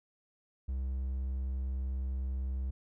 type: tone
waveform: triangle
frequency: 65.41 Hz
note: C2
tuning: in tune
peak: -30 dBFS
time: 0.68-2.71 s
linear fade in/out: 10 ms
effects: none